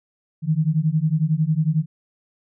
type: beating tone pair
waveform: sine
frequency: 151.4 / 162.4 Hz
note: D#3 / E3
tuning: -47 / -26 cents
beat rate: 11 Hz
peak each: -20 dBFS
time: 0.42-1.86 s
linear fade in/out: 50 ms
effects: none